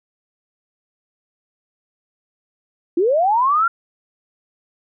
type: linear sweep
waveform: sine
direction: up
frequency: 318.8 to 1401 Hz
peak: -13 dBFS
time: 2.97-3.68 s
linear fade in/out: 5 ms
effects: none